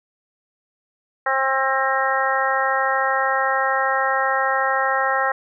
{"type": "harmonic tone", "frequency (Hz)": 266.8, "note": "C4", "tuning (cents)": 34, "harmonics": [2, 3, 4, 5, 6, 7], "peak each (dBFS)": [-25, -23, -25, -24, -27, -24], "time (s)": [1.26, 5.32], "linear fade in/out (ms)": 5, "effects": []}